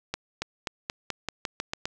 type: accelerating click train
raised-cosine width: 0.2 ms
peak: -12 dBFS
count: 10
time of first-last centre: 0.14-1.855 s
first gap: 280 ms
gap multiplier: 0.9
effects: none